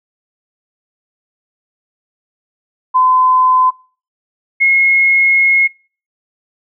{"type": "tone pair in turn", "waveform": "sine", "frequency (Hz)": [1021, 2163], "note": ["C6", "C#7"], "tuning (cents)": [-43, -43], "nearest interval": "octave + minor second", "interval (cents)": 1300, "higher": "second", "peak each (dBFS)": -7, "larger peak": "neither", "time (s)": [[2.94, 3.71], [4.6, 5.68]], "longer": "second", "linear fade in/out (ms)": 20, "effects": ["noise-tail reverb RT60 0.4 s tail -25 dB re dry"]}